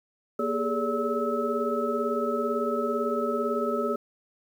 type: tone cluster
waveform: sine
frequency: 237.8 / 405.5 / 423.4 / 575 / 1298 Hz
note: A#3 / G#4 / G#4 / D5 / E6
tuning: +35 / -41 / +33 / -37 / -27 cents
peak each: -31 dBFS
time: 0.39-3.96 s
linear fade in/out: 5 ms
effects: 9-bit